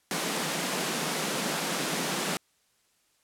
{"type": "high-pass noise", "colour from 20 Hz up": "pink", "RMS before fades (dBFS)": -30, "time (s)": [0.11, 2.37], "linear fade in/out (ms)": 0, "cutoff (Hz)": 150, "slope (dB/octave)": 96, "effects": ["white hiss -69 dBFS RMS until 3.23 s", "low-pass 11000 Hz 12 dB/octave"]}